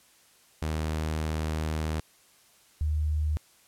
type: tone pair in turn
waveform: sawtooth / sine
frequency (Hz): 78.2 / 76.24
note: D#2 / D#2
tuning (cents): +9 / -35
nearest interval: unison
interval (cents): 44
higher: first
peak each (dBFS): -24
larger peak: neither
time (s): 0.62-2 / 2.81-3.37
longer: first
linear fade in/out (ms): 0
effects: white hiss -60 dBFS RMS until 3.67 s + low-pass 12000 Hz 12 dB/octave